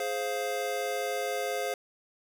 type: chord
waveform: square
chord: F minor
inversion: first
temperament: just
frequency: 419.1 / 523.8 / 698.5 Hz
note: Ab4 / C5 / F5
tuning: +16 / +2 / 0 cents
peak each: -36 / -34 / -35 dBFS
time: 0-1.74 s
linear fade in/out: 2 ms
effects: none